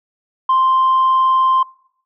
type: tone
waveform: sine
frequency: 1046.5 Hz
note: C6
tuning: in tune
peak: -9 dBFS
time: 0.49-1.63 s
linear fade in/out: 5 ms
effects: noise-tail reverb RT60 0.7 s tail -24 dB re dry + tanh soft clip ceiling -8 dBFS